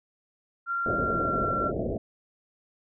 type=tone with pitch glide; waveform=sine; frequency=1381 to 1361.2 Hz; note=F6 to F6; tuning=-20 to -45 cents; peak=-26 dBFS; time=0.66-1.72 s; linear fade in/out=50 ms; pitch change=-25 cents; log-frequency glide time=0.97-1.48 s
type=low-pass noise; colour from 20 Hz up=white; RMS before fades=-30 dBFS; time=0.86-1.98 s; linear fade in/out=2 ms; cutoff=680 Hz; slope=96 dB/octave
effects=none